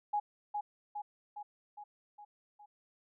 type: tone with echo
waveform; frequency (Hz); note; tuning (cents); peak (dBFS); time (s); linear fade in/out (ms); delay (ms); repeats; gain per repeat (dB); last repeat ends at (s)
sine; 830.6; G#5; 0; -29; 0.13-0.2; 10; 410; 6; -4; 2.66
effects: none